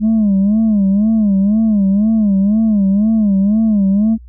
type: tone with vibrato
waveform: sine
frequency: 207.7 Hz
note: G#3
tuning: in tune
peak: -7 dBFS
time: 0-4.18 s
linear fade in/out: 50 ms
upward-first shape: sine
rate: 2 Hz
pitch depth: 130 cents each way
effects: tanh soft clip ceiling -8 dBFS + added 60 Hz sine -34 dBFS peak until 4.28 s